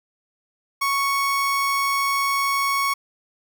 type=tone; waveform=30% pulse; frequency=1108.7 Hz; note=C#6; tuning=in tune; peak=-17 dBFS; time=0.81-2.94 s; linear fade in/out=10 ms; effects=9-bit